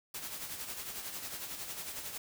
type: noise with tremolo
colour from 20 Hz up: white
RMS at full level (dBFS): -40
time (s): 0.14-2.18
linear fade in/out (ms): 5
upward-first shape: sine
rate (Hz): 11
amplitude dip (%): 50
effects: none